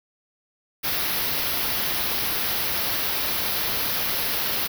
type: band-stop noise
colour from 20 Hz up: white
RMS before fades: -25 dBFS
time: 0.83-4.68 s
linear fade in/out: 20 ms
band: 5500 to 11000 Hz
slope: 48 dB/octave
effects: none